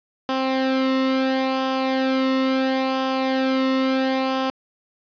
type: tone with flanger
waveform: sawtooth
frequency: 263.5 Hz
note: C4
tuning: 12 cents sharp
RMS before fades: -21 dBFS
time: 0.29-4.5 s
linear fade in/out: 0 ms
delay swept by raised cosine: 0.48 to 1.26 ms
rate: 0.73 Hz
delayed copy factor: -0.6
effects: resampled to 11025 Hz + 7-bit